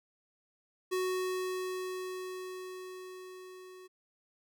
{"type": "tone with level ramp", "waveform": "square", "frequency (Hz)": 370, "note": "F#4", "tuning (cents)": 0, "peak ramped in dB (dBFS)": [-30, -50], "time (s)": [0.91, 3.88], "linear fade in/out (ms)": 20, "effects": []}